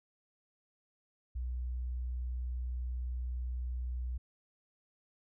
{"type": "tone", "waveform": "sine", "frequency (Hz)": 61.74, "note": "B1", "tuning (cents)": 0, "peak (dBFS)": -34, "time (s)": [1.35, 4.18], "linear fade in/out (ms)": 10, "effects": []}